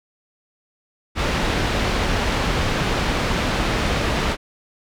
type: low-pass noise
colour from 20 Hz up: pink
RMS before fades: -21 dBFS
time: 1.15-4.37 s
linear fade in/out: 50 ms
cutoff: 3900 Hz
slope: 12 dB/octave
effects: none